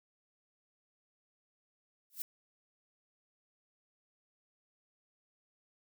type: noise with exponential growth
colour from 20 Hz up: violet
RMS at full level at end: -34 dBFS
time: 2.1-2.22 s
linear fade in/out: 0 ms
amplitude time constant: 25 ms
effects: none